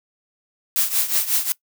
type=noise with tremolo; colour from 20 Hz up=blue; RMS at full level=-17 dBFS; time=0.76-1.52 s; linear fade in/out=0 ms; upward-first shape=triangle; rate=5.5 Hz; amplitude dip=85%; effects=noise-tail reverb RT60 0.1 s tail -21 dB re dry